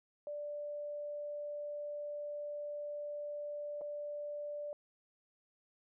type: tone with dropouts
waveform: sine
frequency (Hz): 587.3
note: D5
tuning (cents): 0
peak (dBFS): -39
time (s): 0.27-4.73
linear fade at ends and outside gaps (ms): 1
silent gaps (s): 3.811-3.816
effects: none